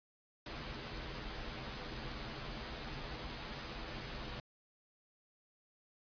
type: noise with comb filter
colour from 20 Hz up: pink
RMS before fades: -44 dBFS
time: 0.46-4.4 s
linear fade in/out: 2 ms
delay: 11 ms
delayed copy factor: -0.7
effects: resampled to 11025 Hz